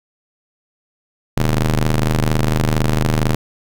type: ring-modulated tone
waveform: sawtooth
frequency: 77.7 Hz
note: D#2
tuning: 2 cents flat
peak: -7 dBFS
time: 1.37-3.35 s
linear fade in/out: 5 ms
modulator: 51 Hz
effects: none